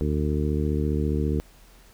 harmonic tone, 74.8 Hz, D2, 32 cents sharp, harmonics 1 / 2 / 3 / 4 / 5 / 6, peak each -25 / -28 / -30 / -31 / -32 / -33 dBFS, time 0.01-1.4 s, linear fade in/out 0 ms, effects added 42 Hz sine -51 dBFS peak until 1.93 s + pink hiss -55 dBFS RMS until 1.93 s

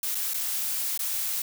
blue noise with dropouts, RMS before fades -29 dBFS, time 0.03-1.42 s, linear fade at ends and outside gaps 2 ms, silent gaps 0.147-0.152 / 0.336-0.343 / 0.976-0.992 s, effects none

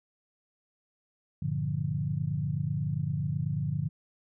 sine chord, G minor seventh, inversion none, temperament equal, 98 / 116.54 / 146.83 / 174.61 Hz, G2 / Bb2 / D3 / F3, 0 / 0 / 0 / 0 cents, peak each -36 / -35 / -30 / -36 dBFS, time 1.42-3.89 s, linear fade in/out 5 ms, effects none

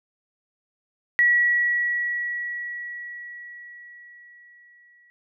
sine tone with exponential decay, 1929 Hz, B6, 41 cents flat, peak -14 dBFS, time 1.19-5.1 s, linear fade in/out 0 ms, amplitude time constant 850 ms, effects none

